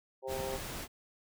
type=harmonic tone; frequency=131.9 Hz; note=C3; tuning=14 cents sharp; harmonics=3 / 4 / 5 / 6 / 7; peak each=-40 / -38 / -50 / -45 / -48 dBFS; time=0.22-0.6 s; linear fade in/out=50 ms
type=noise; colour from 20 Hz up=pink; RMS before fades=-41 dBFS; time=0.27-0.88 s; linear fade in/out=50 ms
effects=none